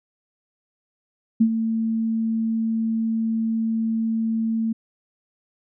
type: tone with ADSR envelope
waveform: sine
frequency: 224.5 Hz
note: A3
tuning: 35 cents sharp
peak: -11 dBFS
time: 1.4-4.73 s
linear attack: 12 ms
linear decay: 73 ms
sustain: -9 dB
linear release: 10 ms
effects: none